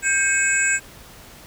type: tone cluster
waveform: sine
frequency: 1584 / 2194 / 2546 / 7130 / 7740 Hz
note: G6 / C#7 / D#7 / A8 / B8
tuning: +18 / -18 / +39 / +22 / -36 cents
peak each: -20 / -26 / -25 / -28 / -22 dBFS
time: 0.02-0.8 s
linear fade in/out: 50 ms
effects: pink hiss -44 dBFS RMS until 1.46 s